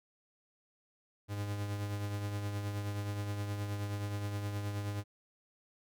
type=tone with tremolo; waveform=45% pulse; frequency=102.3 Hz; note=G#2; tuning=26 cents flat; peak=-33 dBFS; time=1.28-5.04 s; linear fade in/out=50 ms; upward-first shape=triangle; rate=9.5 Hz; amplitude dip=45%; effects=none